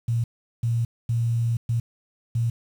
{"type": "tone bursts at uneven times", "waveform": "sine", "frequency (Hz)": 116.54, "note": "A#2", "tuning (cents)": 0, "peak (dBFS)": -20, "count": 5, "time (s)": [[0.08, 0.24], [0.63, 0.85], [1.09, 1.57], [1.69, 1.8], [2.35, 2.5]], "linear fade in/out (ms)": 5, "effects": ["8-bit"]}